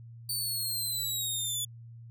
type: linear sweep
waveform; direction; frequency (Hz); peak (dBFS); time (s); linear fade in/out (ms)
15% pulse; down; 4571 to 3433; -24; 0.29-1.65; 5
effects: added 116 Hz sine -45 dBFS peak until 2.1 s